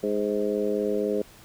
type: harmonic tone with a mistuned harmonic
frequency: 103.83 Hz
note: G#2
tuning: in tune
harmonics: 2 / 3 / 4 / 5 / 6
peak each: -31 / -32 / -26 / -29 / -36 dBFS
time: 0.03-1.22 s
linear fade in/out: 5 ms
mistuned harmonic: 6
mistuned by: +26 cents
effects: pink hiss -51 dBFS RMS until 1.44 s